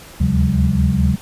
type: tone cluster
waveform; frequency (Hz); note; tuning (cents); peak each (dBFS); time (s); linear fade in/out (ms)
sine; 73 / 77.7 / 133.8 / 180.6 / 200.6; D2 / D#2 / C3 / F#3 / G3; -10 / -2 / +39 / -42 / +40; -19; 0.2-1.16; 10
effects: pink hiss -39 dBFS RMS until 1.21 s + resampled to 32000 Hz